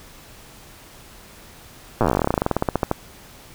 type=slowing click train; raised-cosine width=1 ms; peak=-4 dBFS; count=29; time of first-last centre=2.01-2.914 s; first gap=8 ms; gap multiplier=1.09; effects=pink hiss -45 dBFS RMS until 3.54 s